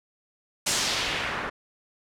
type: noise with low-pass filter sweep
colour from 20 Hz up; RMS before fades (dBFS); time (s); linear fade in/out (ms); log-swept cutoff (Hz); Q
white; -28; 0.66-1.5; 10; 8100 to 1300; 1.3
effects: none